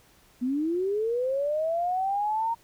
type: linear sweep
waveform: sine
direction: up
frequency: 239.2 to 932.3 Hz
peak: -24 dBFS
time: 0.41-2.55 s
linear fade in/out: 20 ms
effects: pink hiss -59 dBFS RMS until 2.63 s